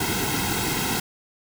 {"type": "noise with comb filter", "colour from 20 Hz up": "pink", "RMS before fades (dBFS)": -25, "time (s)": [0, 1], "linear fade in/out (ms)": 5, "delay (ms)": 1.7, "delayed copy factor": -1, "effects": []}